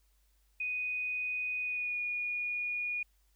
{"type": "tone with pitch glide", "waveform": "sine", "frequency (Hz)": [2489, 2446], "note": ["D#7", "D#7"], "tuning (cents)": [0, -30], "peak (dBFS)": -32, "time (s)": [0.6, 3.03], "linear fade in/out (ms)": 5, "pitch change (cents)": -30, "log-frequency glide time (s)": [1.6, 2], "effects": ["added 50 Hz sine -67 dBFS peak until 3.35 s", "white hiss -75 dBFS RMS until 3.35 s"]}